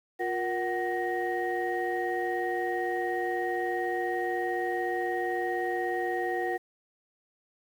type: tone cluster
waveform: sine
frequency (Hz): 354.9 / 470.9 / 749 / 1870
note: F4 / A#4 / F#5 / A#6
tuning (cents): +28 / +18 / +21 / +5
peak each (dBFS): -31 / -34 / -31 / -34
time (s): 0.19-6.58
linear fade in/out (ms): 20
effects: tanh soft clip ceiling -20 dBFS + 9-bit